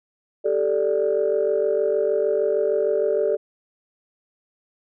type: chord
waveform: sine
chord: G suspended second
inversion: none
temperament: equal with one note detuned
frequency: 392 / 438.5 / 587.3 Hz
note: G4 / A4 / D5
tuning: 0 / -6 / 0 cents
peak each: -23 / -21 / -22 dBFS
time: 0.44-3.37 s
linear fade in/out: 20 ms
effects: tanh soft clip ceiling -11 dBFS